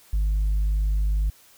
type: tone with tanh clipping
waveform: sine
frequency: 51.1 Hz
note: G#1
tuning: 27 cents flat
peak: -20 dBFS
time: 0.13-1.3 s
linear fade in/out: 5 ms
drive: 1 dB
effects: white hiss -54 dBFS RMS until 1.57 s